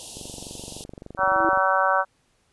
white band-stop noise, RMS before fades -37 dBFS, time 0-0.84 s, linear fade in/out 0 ms, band 960 to 2700 Hz, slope 96 dB/octave
click train, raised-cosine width 2 ms, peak -25 dBFS, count 34, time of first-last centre 0.17-1.574 s, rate 23.5 Hz
sine tone with exponential growth, 329.6 Hz, E4, in tune, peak -21 dBFS, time 1.14-1.49 s, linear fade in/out 1 ms, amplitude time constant 74 ms
harmonic tone, 190 Hz, F#3, 46 cents sharp, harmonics 3 / 4 / 5 / 6 / 7 / 8, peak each -25 / -25 / -25 / -25 / -25 / -25 dBFS, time 1.17-2.05 s, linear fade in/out 50 ms
effects pink hiss -66 dBFS RMS until 2.52 s + resampled to 24000 Hz

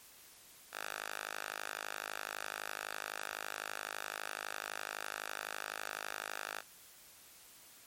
5% pulse tone with high-pass filter, 51.91 Hz, G#1, in tune, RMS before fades -43 dBFS, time 0.71-6.63 s, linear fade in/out 50 ms, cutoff 1100 Hz, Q 1.6, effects white hiss -58 dBFS RMS until 7.86 s + MP3 64 kbps

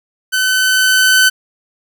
sawtooth tone with level ramp, 1518 Hz, F#6, 44 cents sharp, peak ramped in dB -9 to -3 dBFS, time 0.32-1.3 s, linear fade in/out 20 ms, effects none

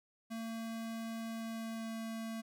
square tone with pitch glide, 226.4 to 225 Hz, A3 to A3, +50 to +39 cents, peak -40 dBFS, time 0.3-2.42 s, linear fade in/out 20 ms, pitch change -11 cents, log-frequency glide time 1.22-1.93 s, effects none

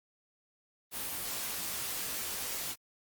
white noise with comb filter, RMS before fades -37 dBFS, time 0.91-2.76 s, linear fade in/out 50 ms, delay 19 ms, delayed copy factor -0.65, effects Opus 32 kbps

